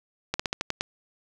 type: slowing click train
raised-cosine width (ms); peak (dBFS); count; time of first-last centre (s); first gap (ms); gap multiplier
0.2; -9; 7; 0.34-0.809; 55; 1.14
effects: none

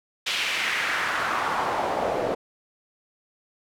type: noise with band-pass filter sweep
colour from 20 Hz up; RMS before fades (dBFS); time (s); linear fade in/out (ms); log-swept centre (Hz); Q
pink; -26; 0.26-2.35; 10; 3100 to 500; 2.1
effects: none

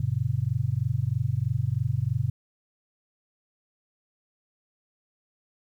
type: chord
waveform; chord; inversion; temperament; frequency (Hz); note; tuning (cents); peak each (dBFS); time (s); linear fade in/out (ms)
sine; F# major; none; just; 92.5 / 115.62 / 138.75; F#2 / A#2 / C#3; 0 / -14 / +2; -31 / -26 / -28; 0-2.3; 5
effects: 10-bit

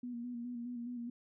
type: tone with vibrato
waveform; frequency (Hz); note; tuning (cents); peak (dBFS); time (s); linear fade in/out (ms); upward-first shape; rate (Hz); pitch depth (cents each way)
sine; 240.9; B3; -43; -39; 0.03-1.1; 5; square; 4.8; 33
effects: none

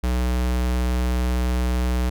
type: tone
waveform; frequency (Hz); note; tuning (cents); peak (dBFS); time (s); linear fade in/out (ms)
square; 61.8; B1; +2; -20; 0.03-2.1; 10
effects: none

